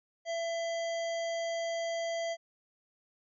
harmonic tone with a mistuned harmonic, 670 Hz, E5, 28 cents sharp, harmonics 1 / 3 / 5 / 7 / 9 / 10, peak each -32 / -42 / -46 / -49 / -51 / -52 dBFS, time 0.25-2.37 s, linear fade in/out 50 ms, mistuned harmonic 5, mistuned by -70 cents, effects none

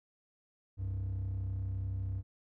triangle tone pair together, 64.54 / 96.7 Hz, C2 / G2, -23 / -23 cents, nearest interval perfect fifth, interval 700 cents, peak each -37 / -31 dBFS, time 0.77-2.23 s, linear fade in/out 50 ms, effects tanh soft clip ceiling -29 dBFS

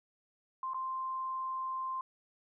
sine tone with dropouts, 1046.5 Hz, C6, in tune, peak -34 dBFS, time 0.63-2.01 s, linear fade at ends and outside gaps 2 ms, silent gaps 0.735-0.744 s, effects none

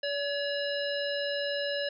harmonic tone with a mistuned harmonic, 572 Hz, D5, 46 cents flat, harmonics 1 / 3 / 5 / 7 / 9, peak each -31 / -36 / -38 / -39 / -41 dBFS, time 0.03-1.89 s, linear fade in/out 5 ms, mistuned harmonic 3, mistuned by -22 cents, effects none

